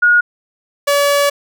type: tone pair in turn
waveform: sine / sawtooth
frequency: 1442 / 570.7 Hz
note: F#6 / D5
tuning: -45 / -50 cents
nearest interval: octave + major third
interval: 1605 cents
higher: first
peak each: -7 dBFS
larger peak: neither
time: 0.02-0.21 / 0.87-1.3 s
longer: second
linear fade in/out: 10 ms
effects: none